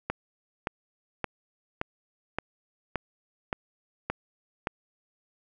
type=click train; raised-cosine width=0.5 ms; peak=-13 dBFS; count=9; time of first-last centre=0.1-4.671 s; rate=1.75 Hz; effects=none